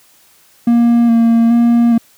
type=tone with vibrato; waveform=triangle; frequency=233.1 Hz; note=A#3; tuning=in tune; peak=-5 dBFS; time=0.67-1.98 s; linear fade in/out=5 ms; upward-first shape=square; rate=1.2 Hz; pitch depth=19 cents each way; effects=white hiss -49 dBFS RMS until 2.17 s + high-pass 60 Hz 12 dB/octave